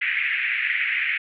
pink band-pass noise, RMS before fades -24 dBFS, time 0.01-1.18 s, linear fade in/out 10 ms, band 1800 to 2500 Hz, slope 48 dB/octave, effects none

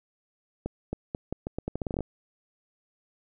accelerating click train, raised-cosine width 2 ms, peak -17 dBFS, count 15, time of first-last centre 0.66-2.007 s, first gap 270 ms, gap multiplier 0.81, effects none

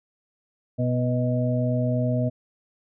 harmonic tone with a mistuned harmonic, 123.47 Hz, B2, in tune, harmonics 1 / 2 / 4 / 5, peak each -23 / -26 / -33 / -28 dBFS, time 0.78-2.3 s, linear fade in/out 20 ms, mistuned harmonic 5, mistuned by +21 cents, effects none

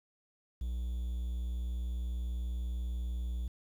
triangle tone with quantisation, 60.1 Hz, B1, 46 cents flat, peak -31 dBFS, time 0.61-3.48 s, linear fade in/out 5 ms, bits 10, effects none

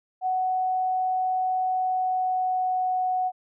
sine tone with pitch glide, 744 to 739.3 Hz, F#5 to F#5, +9 to -2 cents, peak -22 dBFS, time 0.21-3.32 s, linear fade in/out 50 ms, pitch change -11 cents, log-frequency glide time 1.68-3 s, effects none

